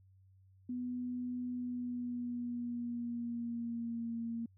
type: tone with pitch glide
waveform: sine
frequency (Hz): 247.5 to 230.9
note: B3 to A#3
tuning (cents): +4 to -16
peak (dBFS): -36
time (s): 0.69-4.46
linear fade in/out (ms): 5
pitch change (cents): -120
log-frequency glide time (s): 1.5-4.17
effects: added 95 Hz sine -61 dBFS peak until 4.57 s